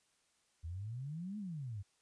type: exponential two-way sweep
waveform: sine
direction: up then down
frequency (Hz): 77.8 to 216.2 to 93.2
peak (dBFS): -40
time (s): 0.63-1.83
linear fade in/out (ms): 20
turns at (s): 1.38
effects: white hiss -75 dBFS RMS until 2.01 s + resampled to 22050 Hz